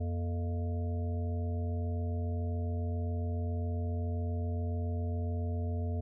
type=harmonic tone with a mistuned harmonic; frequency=87.31 Hz; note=F2; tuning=in tune; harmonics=1 / 3 / 5 / 7 / 8; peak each=-31 / -41 / -45 / -48 / -49 dBFS; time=0-6.01 s; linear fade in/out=10 ms; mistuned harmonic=3; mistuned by=-150 cents; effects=none